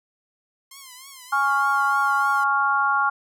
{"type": "tone with vibrato", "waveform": "5% pulse", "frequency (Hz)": 1051, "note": "C6", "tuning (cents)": 7, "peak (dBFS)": -29, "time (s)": [0.71, 2.44], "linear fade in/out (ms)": 5, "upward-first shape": "triangle", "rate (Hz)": 3.3, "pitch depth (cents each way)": 120}
{"type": "chord", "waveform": "sine", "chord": "Db major", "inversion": "second", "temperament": "equal", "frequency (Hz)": [830.6, 1108.7, 1396.9], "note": ["Ab5", "Db6", "F6"], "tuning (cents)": [0, 0, 0], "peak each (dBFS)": [-24, -22, -21], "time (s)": [1.32, 3.1], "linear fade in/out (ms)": 10}
{"effects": []}